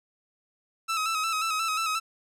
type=tone with vibrato; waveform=sawtooth; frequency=1297 Hz; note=E6; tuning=28 cents flat; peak=-22 dBFS; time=0.88-2 s; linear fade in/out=20 ms; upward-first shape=square; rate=5.6 Hz; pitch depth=40 cents each way; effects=low-pass 11000 Hz 12 dB/octave